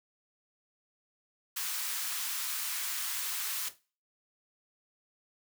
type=high-pass noise; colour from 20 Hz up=white; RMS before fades=-35 dBFS; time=1.56-3.69 s; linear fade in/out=10 ms; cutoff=1000 Hz; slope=24 dB/octave
type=noise with exponential decay; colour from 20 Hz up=white; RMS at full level=-41 dBFS; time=3.67-3.81 s; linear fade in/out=1 ms; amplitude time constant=29 ms
effects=noise-tail reverb RT60 0.4 s tail -22 dB re dry